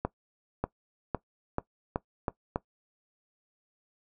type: accelerating click train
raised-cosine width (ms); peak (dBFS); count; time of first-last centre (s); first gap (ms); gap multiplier
1; -14; 7; 0.05-2.559; 590; 0.86
effects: noise-tail reverb RT60 0.1 s tail -19 dB re dry